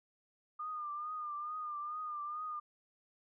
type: tone with vibrato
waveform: sine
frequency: 1211 Hz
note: D#6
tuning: 47 cents flat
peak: -38 dBFS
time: 0.59-2.6 s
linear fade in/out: 10 ms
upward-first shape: triangle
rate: 2.3 Hz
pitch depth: 61 cents each way
effects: none